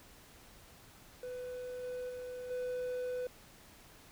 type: tone with level steps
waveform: triangle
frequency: 499.2 Hz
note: B4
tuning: 19 cents sharp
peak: -38 / -36 / -39 / -33 dBFS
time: 1.23-3.27 s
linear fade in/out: 2 ms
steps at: 1.83 / 2.09 / 2.5 s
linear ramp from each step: 10 ms
effects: pink hiss -58 dBFS RMS until 4.11 s